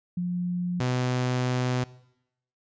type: tone pair in turn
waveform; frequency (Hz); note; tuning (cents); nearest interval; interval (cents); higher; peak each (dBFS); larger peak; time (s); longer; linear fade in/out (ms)
sine / sawtooth; 177.5 / 125.79; F3 / B2; +28 / +32; tritone; 596; first; -25 / -20; second; 0.17-0.8 / 0.8-1.84; second; 5
effects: noise-tail reverb RT60 0.8 s tail -20 dB re dry + resampled to 16000 Hz